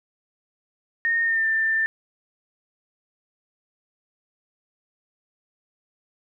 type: tone with pitch glide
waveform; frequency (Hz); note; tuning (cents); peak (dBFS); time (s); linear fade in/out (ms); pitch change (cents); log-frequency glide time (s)
sine; 1841 to 1785.5; A#6 to A6; -22 to +25; -19; 1.05-1.86; 0; -53; 1.23-1.46
effects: none